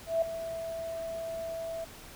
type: tone with ADSR envelope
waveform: sine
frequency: 659.3 Hz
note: E5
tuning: in tune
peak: -22 dBFS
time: 0.06-1.85 s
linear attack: 160 ms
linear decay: 4 ms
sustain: -12 dB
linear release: 12 ms
effects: pink hiss -49 dBFS RMS until 2.15 s